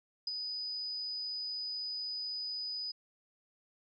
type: tone with ADSR envelope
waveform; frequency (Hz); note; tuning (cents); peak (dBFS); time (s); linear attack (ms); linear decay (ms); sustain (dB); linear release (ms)
sine; 4978; D#8; 0; -31; 0.27-2.92; 4; 23; -5; 12
effects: none